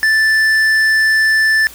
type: tone with tanh clipping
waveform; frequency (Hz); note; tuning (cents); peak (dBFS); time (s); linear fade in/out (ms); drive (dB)
sine; 1760; A6; 0; -11; 0.03-1.67; 0; 9
effects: added 60 Hz sine -44 dBFS peak until 1.74 s + white hiss -37 dBFS RMS until 1.74 s